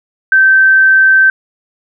sine tone, 1551 Hz, G6, 19 cents flat, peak -4 dBFS, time 0.32-1.3 s, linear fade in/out 2 ms, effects none

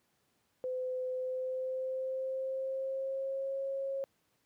sine tone with pitch glide, 510 to 543.5 Hz, C5 to C#5, -44 to -34 cents, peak -33 dBFS, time 0.64-4.04 s, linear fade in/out 0 ms, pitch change +110 cents, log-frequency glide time 1.09-3.61 s, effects pink hiss -75 dBFS RMS until 4.45 s + high-pass 100 Hz 12 dB/octave

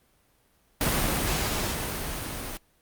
pink noise with level ramp, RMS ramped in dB -24 to -35 dBFS, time 0.81-2.57 s, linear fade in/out 0 ms, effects pink hiss -65 dBFS RMS until 2.81 s + Opus 32 kbps

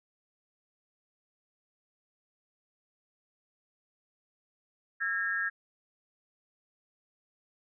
sine tone cluster, 1342 / 1633 / 1825 Hz, E6 / G#6 / A#6, +31 / -30 / -37 cents, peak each -39 / -30 / -34 dBFS, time 5-5.5 s, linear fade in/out 20 ms, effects none

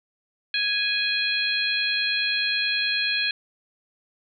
harmonic tone, 830.6 Hz, G#5, in tune, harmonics 2 / 3 / 4 / 5, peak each -28 / -26 / -28 / -27 dBFS, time 0.54-3.31 s, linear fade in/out 2 ms, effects none

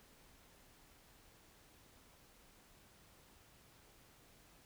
silence, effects pink hiss -65 dBFS RMS until 4.65 s

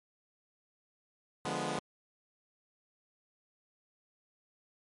10% pulse chord, D diminished seventh, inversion none, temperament equal with one note detuned, 148.28 / 174.61 / 207.7 / 246.9 Hz, D3 / F3 / Ab3 / Cb4, +17 / 0 / 0 / 0 cents, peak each -31 dBFS, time 1.45-1.79 s, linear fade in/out 2 ms, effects MP3 48 kbps

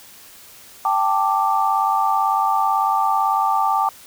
sine chord, G suspended second, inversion none, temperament just, 784 / 882 / 1176 Hz, G5 / A5 / D6, 0 / +4 / +2 cents, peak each -20 dBFS, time 0.85-3.89 s, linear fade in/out 2 ms, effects white hiss -44 dBFS RMS until 4.06 s

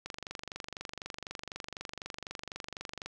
click train, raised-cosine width 0.2 ms, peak -22 dBFS, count 73, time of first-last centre 0.06-3.06 s, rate 24 Hz, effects none

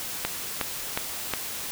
click train, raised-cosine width 0.3 ms, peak -9 dBFS, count 4, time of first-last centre 0.25-1.337 s, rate 2.76 Hz, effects white hiss -34 dBFS RMS until 1.71 s

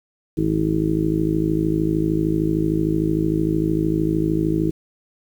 harmonic tone, 53.2 Hz, G#1, 42 cents sharp, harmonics 1 / 2 / 3 / 4 / 5 / 6 / 7 / 8, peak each -29 / -32 / -23 / -32 / -32 / -20 / -27 / -31 dBFS, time 0.37-4.71 s, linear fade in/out 10 ms, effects 8-bit

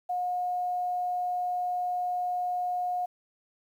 sine tone, 720 Hz, F#5, 47 cents flat, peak -27 dBFS, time 0.09-3.06 s, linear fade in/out 10 ms, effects 10-bit

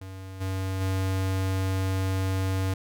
square tone with level steps, 95 Hz, F#2, 46 cents sharp, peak -38 / -28 / -25 dBFS, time 0.01-2.74 s, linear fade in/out 5 ms, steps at 0.4 / 0.8 s, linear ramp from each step 20 ms, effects none

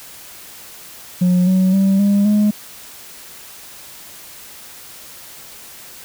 sine tone with pitch steps, 180 / 186.89 / 194.04 / 201.5 / 209.2 Hz, F#3 / F#3 / G3 / G3 / G#3, -47 / +18 / -17 / +48 / +13 cents, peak -8 dBFS, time 1.21-2.51 s, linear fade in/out 10 ms, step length 260 ms, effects tanh soft clip ceiling -10 dBFS + white hiss -38 dBFS RMS until 6.04 s

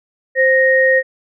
sine tone pair together, 523.6 / 1864.7 Hz, C5 / A#6, +1 / 0 cents, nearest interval octave + minor seventh, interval 2199 cents, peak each -12 dBFS, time 0.35-1.03 s, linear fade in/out 50 ms, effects none

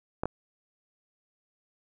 clicks, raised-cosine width 1 ms, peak -15 dBFS, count 2, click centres 0.235 / 0.256 s, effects none

